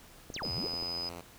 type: clicks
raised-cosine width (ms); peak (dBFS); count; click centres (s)
2; -29; 8; 0.302 / 0.364 / 0.421 / 0.457 / 0.582 / 0.643 / 0.738 / 0.826
type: exponential two-way sweep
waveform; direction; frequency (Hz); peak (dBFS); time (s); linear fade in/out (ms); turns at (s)
sine; down then up; 6645 to 71 to 500; -37; 0.34-0.67; 0; 0.52
type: tone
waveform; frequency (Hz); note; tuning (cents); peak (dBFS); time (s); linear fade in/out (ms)
sine; 5010; D#8; +11; -34; 0.43-1.09; 2
type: tone with vibrato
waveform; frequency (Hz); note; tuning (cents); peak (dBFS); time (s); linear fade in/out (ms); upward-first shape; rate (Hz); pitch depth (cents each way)
5% pulse; 86.1; F2; -24; -31; 0.44-1.21; 5; triangle; 13; 13
effects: pink hiss -55 dBFS RMS until 1.38 s